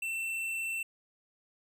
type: tone with tanh clipping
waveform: triangle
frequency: 2686 Hz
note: E7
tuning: 32 cents sharp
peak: -34 dBFS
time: 0.02-0.83 s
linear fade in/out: 5 ms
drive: 17 dB
effects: none